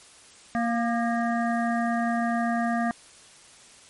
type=harmonic tone with a mistuned harmonic; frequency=233.1 Hz; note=A#3; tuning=in tune; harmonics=1 / 3 / 5 / 7 / 8; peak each=-25 / -27 / -34 / -35 / -36 dBFS; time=0.55-2.91 s; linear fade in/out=0 ms; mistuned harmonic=5; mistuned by=+51 cents; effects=white hiss -51 dBFS RMS until 3.89 s + MP3 48 kbps